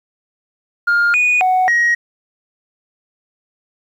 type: tone with pitch steps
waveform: sine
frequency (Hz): 1410 / 2467 / 742 / 1890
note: F6 / D#7 / F#5 / A#6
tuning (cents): +16 / -15 / +5 / +23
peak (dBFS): -9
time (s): 0.87-1.95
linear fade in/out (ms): 10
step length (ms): 270
effects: tanh soft clip ceiling -9 dBFS + 8-bit